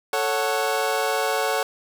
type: chord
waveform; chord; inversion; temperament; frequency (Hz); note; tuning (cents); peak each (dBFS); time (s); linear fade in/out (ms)
25% pulse; F# minor; first; equal; 440 / 554.4 / 740; A4 / C#5 / F#5; 0 / 0 / 0; -22; 0.13-1.63; 2
effects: none